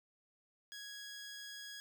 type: tone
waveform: 15% pulse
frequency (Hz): 1661.2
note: G#6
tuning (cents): 0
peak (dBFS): -40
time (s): 0.72-1.8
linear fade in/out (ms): 0
effects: none